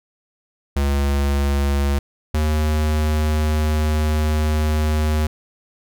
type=tone pair in turn; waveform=square; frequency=70.4 / 76.71 Hz; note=C#2 / D#2; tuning=+27 / -24 cents; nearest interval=minor second; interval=149 cents; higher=second; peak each=-17 dBFS; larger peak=neither; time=0.76-1.99 / 2.34-5.27 s; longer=second; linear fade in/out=5 ms; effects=none